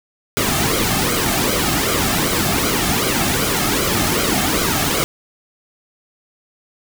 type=noise with flanger; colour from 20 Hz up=pink; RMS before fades=-18 dBFS; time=0.37-5.04 s; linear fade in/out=0 ms; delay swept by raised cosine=1.1 to 2.1 ms; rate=2.6 Hz; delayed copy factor=-0.65; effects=none